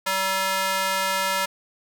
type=tone with high-pass filter; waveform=square; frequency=191.1 Hz; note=G3; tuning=44 cents flat; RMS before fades=-24 dBFS; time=0.06-1.46 s; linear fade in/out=10 ms; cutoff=980 Hz; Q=1; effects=none